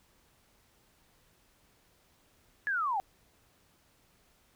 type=linear sweep; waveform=sine; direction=down; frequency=1723 to 743 Hz; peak=-28 dBFS; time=2.67-3 s; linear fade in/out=0 ms; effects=pink hiss -67 dBFS RMS until 4.55 s